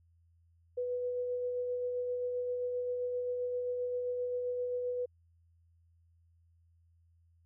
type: tone with tremolo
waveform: sine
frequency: 493.9 Hz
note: B4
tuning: in tune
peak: -31 dBFS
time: 0.77-5.06 s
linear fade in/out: 10 ms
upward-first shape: sine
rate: 7.6 Hz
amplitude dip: 25%
effects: added 84 Hz sine -64 dBFS peak until 7.45 s